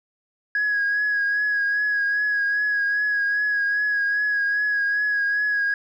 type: tone with vibrato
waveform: sine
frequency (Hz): 1661.2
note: G#6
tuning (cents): 0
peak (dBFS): -18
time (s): 0.55-5.74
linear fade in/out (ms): 2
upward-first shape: triangle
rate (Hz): 2.5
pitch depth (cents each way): 34
effects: tanh soft clip ceiling -16 dBFS + 10-bit